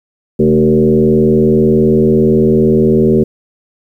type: tone with frequency modulation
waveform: sine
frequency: 301.1 Hz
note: D4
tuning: 43 cents sharp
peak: -6 dBFS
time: 0.39-3.24 s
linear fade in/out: 10 ms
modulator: 80.1 Hz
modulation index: 2
effects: 8-bit